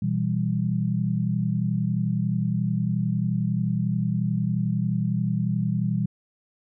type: chord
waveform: sine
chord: E minor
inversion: second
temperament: equal with one note detuned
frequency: 121.7 / 164.81 / 196 Hz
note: B2 / E3 / G3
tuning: -25 / 0 / 0 cents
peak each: -26 dBFS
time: 0.02-6.06 s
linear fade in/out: 5 ms
effects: none